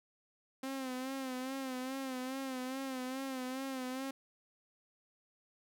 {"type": "tone with vibrato", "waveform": "sawtooth", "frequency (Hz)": 261.6, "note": "C4", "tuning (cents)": 0, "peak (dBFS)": -34, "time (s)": [0.63, 4.11], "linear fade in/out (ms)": 5, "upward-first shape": "sine", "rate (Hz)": 2.4, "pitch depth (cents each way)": 58, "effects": []}